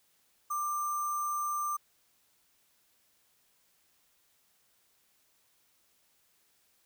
sine tone with sample-and-hold, 1185 Hz, D6, 15 cents sharp, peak -30 dBFS, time 0.5-1.77 s, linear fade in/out 10 ms, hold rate 7350 Hz, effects white hiss -70 dBFS RMS until 6.85 s

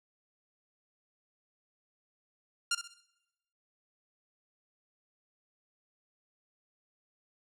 10% pulse tone with echo, 1396.9 Hz, F6, in tune, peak -19 dBFS, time 2.71-2.75 s, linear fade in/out 5 ms, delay 64 ms, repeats 4, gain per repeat -9 dB, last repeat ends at 3.006 s, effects noise-tail reverb RT60 0.9 s tail -20 dB re dry + low-pass 11000 Hz 12 dB/octave

